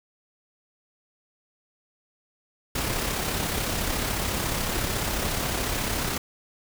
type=noise with amplitude modulation; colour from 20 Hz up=pink; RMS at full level=-26 dBFS; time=2.75-6.18 s; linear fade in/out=5 ms; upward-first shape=sine; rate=34 Hz; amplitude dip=35%; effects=none